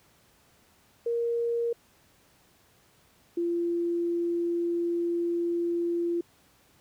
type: tone pair in turn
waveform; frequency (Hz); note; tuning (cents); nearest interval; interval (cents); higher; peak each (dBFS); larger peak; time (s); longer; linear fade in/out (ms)
sine; 468.8 / 342.9; A#4 / F4; +10 / -32; perfect fourth; 542; first; -25; neither; 1.06-1.73 / 3.37-6.21; second; 5
effects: pink hiss -62 dBFS RMS until 6.8 s + high-pass 60 Hz 12 dB/octave